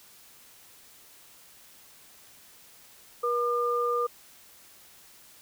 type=tone pair together; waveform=sine; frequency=480 / 1204.3 Hz; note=B4 / D6; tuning=-49 / +43 cents; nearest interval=octave + major third; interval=1592 cents; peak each=-27 dBFS; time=3.23-4.07 s; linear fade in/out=10 ms; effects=white hiss -54 dBFS RMS until 5.41 s